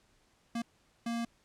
square tone bursts at uneven times, 233.1 Hz, A#3, in tune, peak -33 dBFS, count 2, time 0.55-0.62 / 1.06-1.25 s, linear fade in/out 5 ms, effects pink hiss -69 dBFS RMS until 1.44 s + low-pass 9000 Hz 12 dB/octave

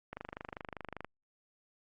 click train, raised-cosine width 0.5 ms, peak -26 dBFS, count 24, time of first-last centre 0.13-1.046 s, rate 25.1 Hz, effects Opus 48 kbps

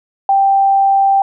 sine tone, 785 Hz, G5, 2 cents sharp, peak -8 dBFS, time 0.29-1.22 s, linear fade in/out 2 ms, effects none

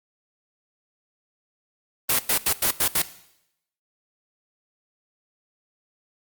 white noise bursts at uneven times, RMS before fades -20 dBFS, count 6, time 2.09-2.19 / 2.29-2.38 / 2.46-2.53 / 2.62-2.71 / 2.8-2.88 / 2.95-3.02 s, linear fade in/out 5 ms, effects noise-tail reverb RT60 0.8 s tail -17 dB re dry + Opus 32 kbps

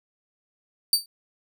sawtooth tone with exponential decay, 4616 Hz, D8, 31 cents flat, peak -10 dBFS, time 0.93-1.06 s, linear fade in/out 2 ms, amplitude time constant 28 ms, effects none

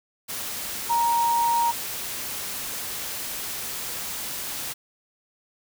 sine tone in noise, 937 Hz, A#5, 9 cents sharp, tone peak -19 dBFS, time 0.89-1.72 s, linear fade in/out 20 ms, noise white, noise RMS -32 dBFS, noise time 0.28-4.74 s, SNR +10 dB, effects none

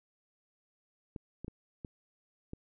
clicks, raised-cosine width 3 ms, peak -28 dBFS, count 5, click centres 1.162 / 1.446 / 1.481 / 1.848 / 2.534 s, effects none

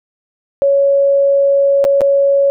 sine tone with dropouts, 557 Hz, C#5, 8 cents sharp, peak -8 dBFS, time 0.62-2.5 s, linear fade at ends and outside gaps 0 ms, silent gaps 1.842-1.85 / 2.008-2.016 s, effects none

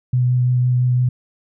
sine tone with vibrato, 124.9 Hz, B2, 20 cents sharp, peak -13 dBFS, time 0.13-1.09 s, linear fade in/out 5 ms, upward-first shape triangle, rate 5.9 Hz, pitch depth 14 cents each way, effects none

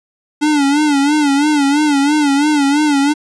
square tone with vibrato, 290 Hz, D4, 22 cents flat, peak -11 dBFS, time 0.41-3.14 s, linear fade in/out 20 ms, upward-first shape sine, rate 3 Hz, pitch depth 89 cents each way, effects resampled to 22050 Hz

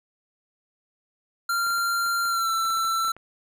square tone with pitch glide, 1383 to 1338.2 Hz, F6 to E6, -17 to +26 cents, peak -23 dBFS, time 1.49-3.12 s, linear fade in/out 5 ms, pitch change -57 cents, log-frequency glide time 2.27-2.49 s
clicks, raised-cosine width 0.5 ms, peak -30 dBFS, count 12, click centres 1.667 / 1.705 / 1.782 / 2.063 / 2.255 / 2.652 / 2.703 / 2.772 / 2.85 / 3.049 / 3.08 / 3.166 s
effects none

